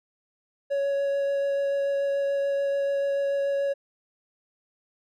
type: tone with vibrato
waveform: triangle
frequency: 558 Hz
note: C#5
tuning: 11 cents sharp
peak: -21 dBFS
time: 0.7-3.74 s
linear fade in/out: 20 ms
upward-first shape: sine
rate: 6.9 Hz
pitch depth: 8 cents each way
effects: none